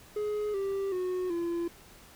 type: tone with pitch steps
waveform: triangle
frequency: 420.1 / 392 / 365.7 / 341.2 Hz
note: G#4 / G4 / F#4 / F4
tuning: +20 / 0 / -20 / -40 cents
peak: -27 dBFS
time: 0.16-1.68 s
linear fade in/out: 5 ms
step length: 380 ms
effects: pink hiss -54 dBFS RMS until 2.15 s